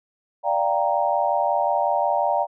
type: chord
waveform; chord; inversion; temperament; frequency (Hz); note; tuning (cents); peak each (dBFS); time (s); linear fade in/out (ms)
sine; G minor seventh; second; equal; 587.3 / 698.5 / 784 / 932.3; D5 / F5 / G5 / Bb5; 0 / 0 / 0 / 0; -24; 0.43-2.47; 50
effects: none